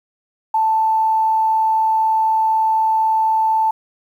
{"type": "tone", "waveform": "sine", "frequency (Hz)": 882, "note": "A5", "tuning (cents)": 4, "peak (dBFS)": -13, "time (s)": [0.54, 3.71], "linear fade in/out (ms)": 5, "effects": ["8-bit"]}